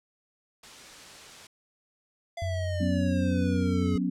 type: noise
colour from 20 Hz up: white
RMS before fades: -46 dBFS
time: 0.63-1.47 s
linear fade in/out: 5 ms
type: exponential sweep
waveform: square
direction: down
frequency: 686 to 420 Hz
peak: -34 dBFS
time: 2.37-3.98 s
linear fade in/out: 5 ms
type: tone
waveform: sine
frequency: 90.9 Hz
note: F#2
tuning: 30 cents flat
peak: -28 dBFS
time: 2.42-3.96 s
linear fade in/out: 0 ms
type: chord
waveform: sine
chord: F# suspended fourth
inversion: none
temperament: equal with one note detuned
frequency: 182.87 / 246.9 / 277.2 Hz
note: F#3 / B3 / C#4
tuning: -20 / 0 / 0 cents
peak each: -28 / -30 / -30 dBFS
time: 2.8-4.1 s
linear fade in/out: 10 ms
effects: low-pass 7000 Hz 12 dB/octave